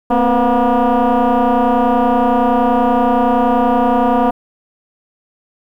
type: tone with frequency modulation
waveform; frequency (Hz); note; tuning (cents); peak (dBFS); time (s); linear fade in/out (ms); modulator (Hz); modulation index
sine; 227.7; A#3; -40; -8; 0.1-4.31; 10; 243; 3.4
effects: tanh soft clip ceiling -8 dBFS + 8-bit